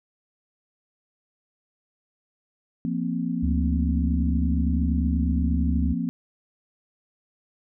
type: chord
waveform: sine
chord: F suspended fourth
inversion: none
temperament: equal with one note detuned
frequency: 172.61 / 233.1 / 261.6 Hz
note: F3 / Bb3 / C4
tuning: -20 / 0 / 0 cents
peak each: -28 / -28 / -29 dBFS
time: 2.85-6.09 s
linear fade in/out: 0 ms
type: harmonic tone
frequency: 73.42 Hz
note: D2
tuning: in tune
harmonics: 1 / 3 / 4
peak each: -22 / -33 / -43 dBFS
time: 3.42-5.94 s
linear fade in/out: 20 ms
effects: none